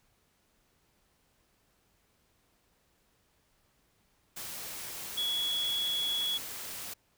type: tone in noise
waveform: sine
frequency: 3362 Hz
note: G#7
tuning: 20 cents sharp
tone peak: -29 dBFS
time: 5.17-6.38 s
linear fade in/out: 10 ms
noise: white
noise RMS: -41 dBFS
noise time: 4.36-6.94 s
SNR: +9 dB
effects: pink hiss -71 dBFS RMS until 7.17 s